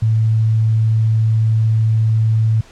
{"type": "tone", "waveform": "sine", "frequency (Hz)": 110.8, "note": "A2", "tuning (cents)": 13, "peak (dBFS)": -11, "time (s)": [0.02, 2.61], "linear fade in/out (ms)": 5, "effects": ["pink hiss -45 dBFS RMS until 2.71 s", "low-pass 7000 Hz 12 dB/octave"]}